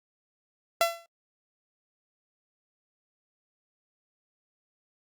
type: tone with exponential decay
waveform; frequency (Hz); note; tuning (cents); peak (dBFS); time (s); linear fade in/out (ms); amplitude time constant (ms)
sawtooth; 675; E5; +41; -14; 0.81-1.06; 1; 53
effects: noise-tail reverb RT60 0.1 s tail -26 dB re dry + Opus 48 kbps